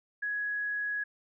sine tone, 1672 Hz, G#6, 11 cents sharp, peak -30 dBFS, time 0.22-1.04 s, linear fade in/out 10 ms, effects none

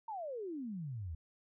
sine exponential sweep, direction down, 929 to 75 Hz, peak -39 dBFS, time 0.08-1.15 s, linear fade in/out 5 ms, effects none

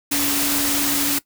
sine tone in noise, 285 Hz, C#4, 48 cents sharp, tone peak -24 dBFS, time 0.11-1.19 s, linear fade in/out 10 ms, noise white, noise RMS -21 dBFS, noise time 0.11-1.19 s, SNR -6 dB, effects noise-tail reverb RT60 0.1 s tail -19 dB re dry

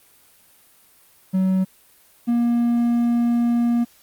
triangle tone pair in turn, 188.2 / 237.1 Hz, F#3 / A#3, +30 / +30 cents, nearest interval major third, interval 400 cents, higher second, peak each -14 dBFS, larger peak neither, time 1.33-1.65 / 2.27-3.85 s, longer second, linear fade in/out 20 ms, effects white hiss -54 dBFS RMS until 4.02 s + Opus 32 kbps

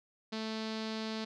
sawtooth tone with low-pass filter, 220 Hz, A3, in tune, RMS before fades -38 dBFS, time 0.32-1.25 s, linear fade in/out 10 ms, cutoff 4400 Hz, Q 3.4, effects none

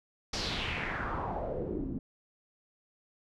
pink noise with low-pass filter sweep, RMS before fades -35 dBFS, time 0.33-1.99 s, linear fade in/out 5 ms, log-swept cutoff 5500 to 230 Hz, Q 3.7, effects none

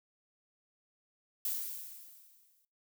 violet noise with exponential decay, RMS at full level -33 dBFS, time 1.45-2.65 s, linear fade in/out 2 ms, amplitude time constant 260 ms, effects noise-tail reverb RT60 0.3 s tail -21 dB re dry

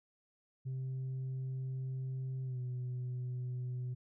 sine tone with pitch glide, 130.81 to 125.19 Hz, C3 to B2, 0 to +24 cents, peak -34 dBFS, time 0.65-3.95 s, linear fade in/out 20 ms, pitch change -76 cents, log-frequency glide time 2.44-2.59 s, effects tanh soft clip ceiling -35 dBFS

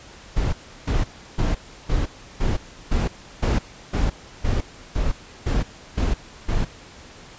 brown noise bursts, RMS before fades -20 dBFS, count 13, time 0.36-6.65 s, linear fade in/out 10 ms, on 170 ms, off 340 ms, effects pink hiss -44 dBFS RMS until 7.38 s + resampled to 16000 Hz

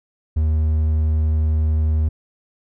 triangle tone, 77.78 Hz, D#2, in tune, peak -13 dBFS, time 0.36-2.09 s, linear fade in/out 10 ms, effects none

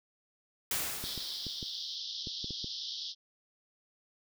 white noise with exponential decay, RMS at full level -31 dBFS, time 0.71-1.96 s, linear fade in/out 2 ms, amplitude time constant 270 ms
pink band-pass noise, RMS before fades -40 dBFS, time 1.01-3.15 s, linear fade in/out 50 ms, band 3200 to 5500 Hz, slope 96 dB/octave
clicks, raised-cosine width 3 ms, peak -29 dBFS, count 8, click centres 1.04 / 1.177 / 1.467 / 1.628 / 2.272 / 2.444 / 2.507 / 2.644 s
effects none

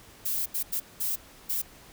violet noise bursts at uneven times, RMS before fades -29 dBFS, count 5, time 0.25-0.46 / 0.54-0.63 / 0.72-0.8 / 1-1.16 / 1.49-1.62 s, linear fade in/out 10 ms, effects pink hiss -52 dBFS RMS until 1.92 s

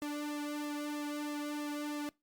sawtooth tone with flanger, 294.9 Hz, D4, 7 cents sharp, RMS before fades -38 dBFS, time 0.02-2.09 s, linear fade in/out 0 ms, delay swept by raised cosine 1.3 to 2.24 ms, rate 3.1 Hz, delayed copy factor -0.95, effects noise-tail reverb RT60 0.2 s tail -22 dB re dry + Opus 48 kbps

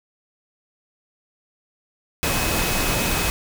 sine tone in noise, 2549 Hz, D#7, 41 cents sharp, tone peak -30 dBFS, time 2.23-3.3 s, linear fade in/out 0 ms, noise pink, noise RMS -22 dBFS, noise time 2.23-3.3 s, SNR -11 dB, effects none

